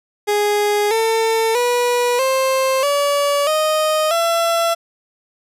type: tone with pitch steps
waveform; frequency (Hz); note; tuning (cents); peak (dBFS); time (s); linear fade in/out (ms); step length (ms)
30% pulse; 414.2 / 449.1 / 486.9 / 527.9 / 572.4 / 620.6 / 672.9; G#4 / A4 / B4 / C5 / D5 / D#5 / E5; -5 / +35 / -25 / +15 / -45 / -5 / +35; -12; 0.27-4.75; 20; 640
effects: resampled to 32000 Hz